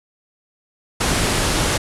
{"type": "low-pass noise", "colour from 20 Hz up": "pink", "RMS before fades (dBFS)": -19, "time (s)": [1, 1.78], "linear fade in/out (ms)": 10, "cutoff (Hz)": 11000, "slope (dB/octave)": 48, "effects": []}